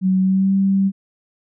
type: tone with pitch glide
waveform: sine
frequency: 187.7 to 194.54 Hz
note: F#3 to G3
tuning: +25 to -13 cents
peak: -13 dBFS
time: 0.01-0.92 s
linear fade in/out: 50 ms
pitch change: +62 cents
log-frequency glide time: 0.2-0.53 s
effects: none